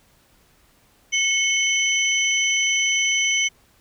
sine tone cluster, 2187 / 3056 / 6020 Hz, C#7 / G7 / F#8, -24 / -45 / +29 cents, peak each -21 / -23 / -23 dBFS, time 1.12-3.49 s, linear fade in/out 20 ms, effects pink hiss -58 dBFS RMS until 3.8 s

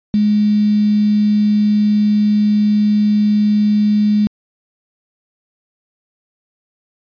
sine tone with quantisation, 209.7 Hz, G#3, 17 cents sharp, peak -10 dBFS, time 0.14-4.27 s, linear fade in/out 0 ms, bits 5, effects resampled to 11025 Hz

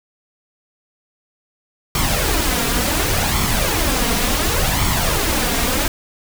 pink noise with flanger, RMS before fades -18 dBFS, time 1.95-5.88 s, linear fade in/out 2 ms, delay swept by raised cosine 0.9 to 4.3 ms, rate 0.69 Hz, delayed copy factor +0.55, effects none

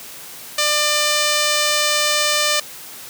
5% pulse tone, 597 Hz, D5, 28 cents sharp, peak -4 dBFS, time 0.58-2.6 s, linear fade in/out 5 ms, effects white hiss -36 dBFS RMS until 3.09 s + high-pass 100 Hz 12 dB/octave

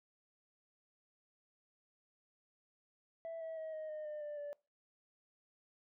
sine tone with pitch steps, 659.3 / 647.6 / 636.1 / 624.8 / 613.7 / 602.8 / 592.1 / 581.6 Hz, E5 / E5 / D#5 / D#5 / D#5 / D5 / D5 / D5, 0 / -31 / +38 / +7 / -24 / +45 / +14 / -17 cents, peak -39 dBFS, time 3.25-4.53 s, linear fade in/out 0 ms, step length 160 ms, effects noise-tail reverb RT60 0.3 s tail -25 dB re dry + tanh soft clip ceiling -40 dBFS

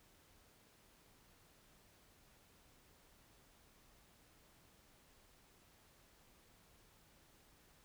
silence, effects pink hiss -68 dBFS RMS until 7.84 s

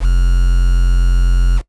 triangle tone with quantisation, 43.95 Hz, F1, 12 cents sharp, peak -6 dBFS, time 0-1.62 s, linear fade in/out 50 ms, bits 5, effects noise-tail reverb RT60 0.1 s tail -19 dB re dry + resampled to 24000 Hz

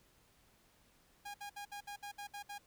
sawtooth tone bursts, 816 Hz, G#5, 31 cents flat, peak -40 dBFS, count 9, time 1.25-2.583 s, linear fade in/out 10 ms, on 93 ms, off 62 ms, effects pink hiss -69 dBFS RMS until 2.66 s

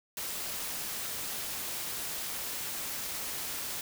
white noise with amplitude modulation, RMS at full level -35 dBFS, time 0.17-3.81 s, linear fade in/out 2 ms, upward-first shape sine, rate 284 Hz, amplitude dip 40%, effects none

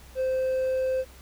triangle tone with hard clipping, 520 Hz, C5, 11 cents flat, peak -24 dBFS, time 0.15-1.05 s, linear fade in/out 50 ms, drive 5 dB, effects added 63 Hz sine -48 dBFS peak until 1.21 s + pink hiss -52 dBFS RMS until 1.21 s

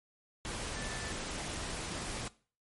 sine tone in noise, 1760 Hz, A6, in tune, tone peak -45 dBFS, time 0.76-1.12 s, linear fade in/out 0 ms, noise pink, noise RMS -39 dBFS, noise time 0.45-2.28 s, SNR -9 dB, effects noise-tail reverb RT60 0.4 s tail -19 dB re dry + MP3 48 kbps

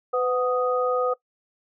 sine tone cluster, 503 / 738 / 1245 Hz, B4 / F#5 / D#6, +32 / -5 / +1 cents, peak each -22 / -30 / -26 dBFS, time 0.13-1.14 s, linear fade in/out 10 ms, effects noise-tail reverb RT60 0.1 s tail -20 dB re dry

